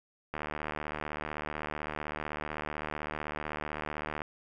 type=click train; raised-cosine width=0.5 ms; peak=-20 dBFS; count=295; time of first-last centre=0.34-4.219 s; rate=75.8 Hz; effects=none